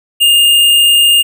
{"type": "tone", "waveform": "square", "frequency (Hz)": 2824, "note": "F7", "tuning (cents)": 19, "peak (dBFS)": -6, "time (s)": [0.2, 1.23], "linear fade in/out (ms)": 20, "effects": []}